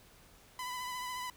sawtooth tone with vibrato, 1000 Hz, B5, 21 cents sharp, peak -34 dBFS, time 0.59-1.3 s, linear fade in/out 2 ms, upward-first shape triangle, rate 14 Hz, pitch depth 32 cents each way, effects pink hiss -60 dBFS RMS until 1.36 s

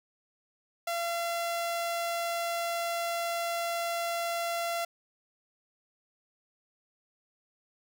sawtooth tone, 682 Hz, F5, 41 cents flat, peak -26 dBFS, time 0.87-4.85 s, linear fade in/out 5 ms, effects none

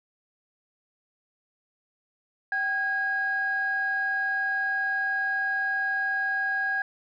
sine tone pair together, 773.5 / 1639 Hz, G5 / G#6, -23 / -23 cents, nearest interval octave + minor second, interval 1300 cents, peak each -32 / -24 dBFS, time 2.52-6.82 s, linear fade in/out 2 ms, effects tanh soft clip ceiling -18 dBFS

